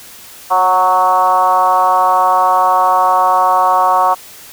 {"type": "tone with frequency modulation", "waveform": "sine", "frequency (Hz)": 924, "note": "A#5", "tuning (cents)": -16, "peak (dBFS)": -8, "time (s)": [0.5, 4.15], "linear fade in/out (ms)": 20, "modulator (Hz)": 187, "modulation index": 1.5, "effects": ["white hiss -36 dBFS RMS until 4.52 s"]}